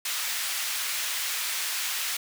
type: high-pass noise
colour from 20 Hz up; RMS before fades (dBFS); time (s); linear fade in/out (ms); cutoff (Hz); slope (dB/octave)
pink; -30; 0.05-2.17; 5; 1900; 12
effects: none